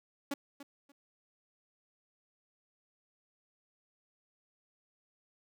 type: tone with echo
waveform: sawtooth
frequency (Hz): 281.7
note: C#4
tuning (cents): +28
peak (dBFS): -29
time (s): 0.31-0.34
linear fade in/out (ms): 5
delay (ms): 290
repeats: 2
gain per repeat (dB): -13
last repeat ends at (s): 0.92
effects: none